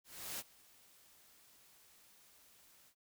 white noise with ADSR envelope, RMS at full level -42 dBFS, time 0.04-2.95 s, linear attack 350 ms, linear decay 37 ms, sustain -23 dB, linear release 76 ms, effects none

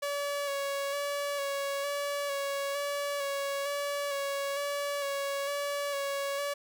sawtooth tone with vibrato, 565 Hz, C#5, 33 cents sharp, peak -27 dBFS, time 0.02-6.54 s, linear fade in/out 10 ms, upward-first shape square, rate 1.1 Hz, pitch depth 20 cents each way, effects none

